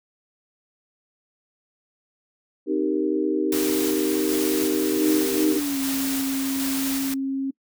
sine chord, C minor seventh, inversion none, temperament equal, 261.6 / 311.1 / 392 / 466.2 Hz, C4 / Eb4 / G4 / Bb4, 0 / 0 / 0 / 0 cents, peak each -29 / -23 / -25 / -29 dBFS, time 2.66-5.61 s, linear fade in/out 50 ms
white noise with tremolo, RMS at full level -29 dBFS, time 3.52-7.14 s, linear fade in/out 2 ms, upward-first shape square, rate 1.3 Hz, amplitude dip 25%
sine tone with pitch glide, 308.5 to 270.1 Hz, D#4 to C#4, -15 to -45 cents, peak -23 dBFS, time 4.97-7.51 s, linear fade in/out 10 ms, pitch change -230 cents, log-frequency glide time 5.47-5.8 s
effects noise-tail reverb RT60 0.1 s tail -23 dB re dry

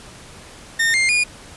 40% pulse tone with pitch steps, 1827 / 2111 / 2439 Hz, A#6 / C7 / D#7, -35 / +15 / -35 cents, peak -14 dBFS, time 0.79-1.24 s, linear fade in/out 10 ms, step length 150 ms, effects pink hiss -41 dBFS RMS until 1.56 s + resampled to 24000 Hz

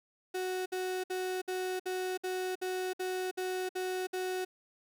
35% pulse tone bursts, 370 Hz, F#4, in tune, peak -31 dBFS, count 11, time 0.34-4.45 s, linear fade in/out 10 ms, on 320 ms, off 59 ms, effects none

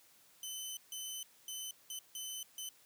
15% pulse tone bursts at uneven times, 3039 Hz, F#7, 46 cents sharp, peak -34 dBFS, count 6, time 0.43-0.77 / 0.92-1.23 / 1.48-1.71 / 1.9-1.99 / 2.15-2.43 / 2.58-2.69 s, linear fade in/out 2 ms, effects white hiss -65 dBFS RMS until 2.85 s + high-pass 80 Hz 12 dB/octave

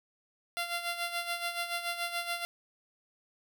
10% pulse tone with tremolo, 691 Hz, F5, 19 cents flat, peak -22 dBFS, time 0.57-2.45 s, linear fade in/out 0 ms, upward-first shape sine, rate 7 Hz, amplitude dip 65%, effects none

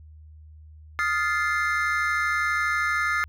triangle chord, F dominant seventh, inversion third, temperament equal with one note detuned, 1244.5 / 1396.9 / 1738.8 / 2093 Hz, Eb6 / F6 / A6 / C7, 0 / 0 / -21 / 0 cents, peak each -26 dBFS, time 0.99-3.24 s, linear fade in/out 0 ms, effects added 77 Hz sine -44 dBFS peak until 3.28 s

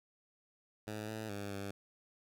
10% pulse tone with pitch steps, 106.9 / 109.7 / 101 / 99.4 Hz, A2 / A2 / G#2 / G2, -49 / -5 / -48 / +25 cents, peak -32 dBFS, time 0.87-1.71 s, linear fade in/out 5 ms, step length 210 ms, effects none

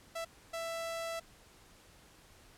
sawtooth tone bursts at uneven times, 663 Hz, E5, 10 cents sharp, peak -33 dBFS, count 2, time 0.15-0.25 / 0.53-1.2 s, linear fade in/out 10 ms, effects pink hiss -60 dBFS RMS until 2.57 s + low-pass 12000 Hz 12 dB/octave

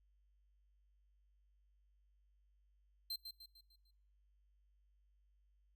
45% pulse tone with echo, 4130 Hz, C8, 23 cents flat, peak -39 dBFS, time 3.1-3.16 s, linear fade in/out 5 ms, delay 150 ms, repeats 5, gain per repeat -7 dB, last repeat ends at 3.91 s, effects noise-tail reverb RT60 0.8 s tail -24 dB re dry + added 50 Hz sine -70 dBFS peak until 5.75 s

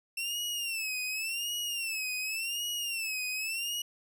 sawtooth tone with vibrato, 2694 Hz, E7, 37 cents sharp, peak -29 dBFS, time 0.17-3.82 s, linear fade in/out 5 ms, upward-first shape sine, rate 0.89 Hz, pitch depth 130 cents each way, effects none

